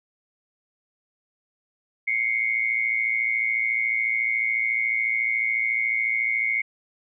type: tone pair together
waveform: sine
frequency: 2103 / 2217 Hz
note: C7 / C#7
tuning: +8 / 0 cents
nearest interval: minor second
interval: 92 cents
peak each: -24 dBFS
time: 2.07-6.62 s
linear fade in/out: 10 ms
effects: none